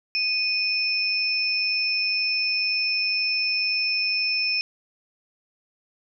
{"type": "tone pair together", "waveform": "sine", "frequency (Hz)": [2489, 5301], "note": ["D#7", "E8"], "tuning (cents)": [0, 9], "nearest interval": "octave + minor second", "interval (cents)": 1309, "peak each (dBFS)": -24, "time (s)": [0.15, 4.61], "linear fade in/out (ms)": 0, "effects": []}